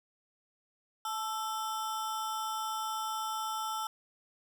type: ring-modulated tone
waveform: square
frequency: 1100 Hz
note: C#6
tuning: 14 cents flat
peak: -31 dBFS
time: 1.05-3.87 s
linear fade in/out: 2 ms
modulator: 228 Hz
effects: none